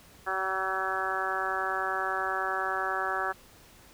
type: harmonic tone with a mistuned harmonic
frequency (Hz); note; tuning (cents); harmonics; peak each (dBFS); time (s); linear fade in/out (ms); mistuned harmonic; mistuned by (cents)
190; F#3; +46; 2 / 3 / 4 / 5 / 6 / 7 / 8 / 9; -38 / -40 / -34 / -39 / -36 / -34 / -36 / -35; 0.26-3.33; 20; 9; -17
effects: pink hiss -55 dBFS RMS until 3.93 s